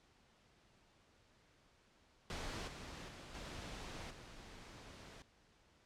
pink noise with level steps, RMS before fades -44 / -50 / -53 / -48 / -55 dBFS, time 2.3-5.22 s, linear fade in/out 0 ms, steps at 2.67 / 3.08 / 3.34 / 4.1 s, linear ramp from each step 10 ms, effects pink hiss -70 dBFS RMS until 5.85 s + low-pass 6000 Hz 12 dB/octave

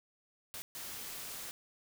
white noise bursts at uneven times, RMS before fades -44 dBFS, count 2, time 0.54-0.62 / 0.75-1.51 s, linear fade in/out 0 ms, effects none

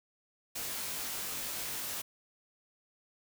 white noise with comb filter, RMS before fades -38 dBFS, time 0.55-2.02 s, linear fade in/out 10 ms, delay 20 ms, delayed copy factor +0.75, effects none

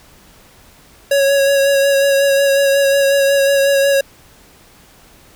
square tone with vibrato, 554.4 Hz, C#5, in tune, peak -11 dBFS, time 1.11-4.01 s, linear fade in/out 5 ms, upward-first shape sine, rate 5.5 Hz, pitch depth 20 cents each way, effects pink hiss -46 dBFS RMS until 5.35 s

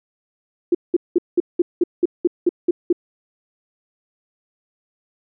sine tone bursts, 349.2 Hz, F4, in tune, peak -11 dBFS, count 11, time 0.72-2.928 s, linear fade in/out 5 ms, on 28 ms, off 190 ms, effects none

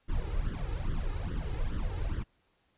brown noise with flanger, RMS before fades -32 dBFS, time 0.08-2.24 s, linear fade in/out 20 ms, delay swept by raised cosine 0.6 to 2.4 ms, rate 2.4 Hz, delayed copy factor +0.85, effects pink hiss -72 dBFS RMS until 2.77 s + resampled to 8000 Hz

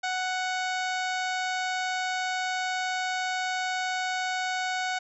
harmonic tone, 741 Hz, F#5, 2 cents sharp, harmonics 1 / 2 / 3 / 4 / 5 / 6 / 7 / 8 / 9 / 10, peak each -30 / -32 / -36 / -42 / -40 / -42 / -47 / -47 / -46 / -48 dBFS, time 0.03-4.99 s, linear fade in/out 10 ms, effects none

